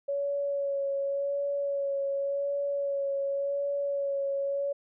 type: tone with vibrato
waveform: sine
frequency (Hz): 560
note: C#5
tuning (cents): +18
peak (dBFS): -27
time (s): 0.08-4.73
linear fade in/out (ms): 10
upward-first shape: sine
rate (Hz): 0.89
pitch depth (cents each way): 19
effects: none